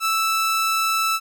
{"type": "tone", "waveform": "sawtooth", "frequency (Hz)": 1318.5, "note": "E6", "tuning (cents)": 0, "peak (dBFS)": -15, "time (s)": [0, 1.2], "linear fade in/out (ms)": 50, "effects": []}